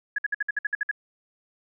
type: tone bursts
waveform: sine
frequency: 1681 Hz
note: G#6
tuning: 20 cents sharp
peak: -22 dBFS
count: 10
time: 0.16-0.913 s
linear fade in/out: 5 ms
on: 24 ms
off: 57 ms
effects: none